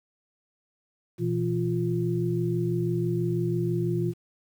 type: tone cluster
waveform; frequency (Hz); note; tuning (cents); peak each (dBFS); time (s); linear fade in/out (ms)
sine; 121.2 / 167.3 / 349.7; B2 / E3 / F4; -32 / +26 / +2; -28; 1.18-4.14; 50
effects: 9-bit